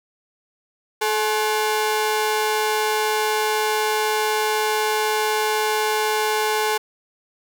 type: ring-modulated tone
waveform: sawtooth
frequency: 642 Hz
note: E5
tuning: 46 cents flat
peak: -12 dBFS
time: 1.01-6.78 s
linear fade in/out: 10 ms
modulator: 210 Hz
effects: none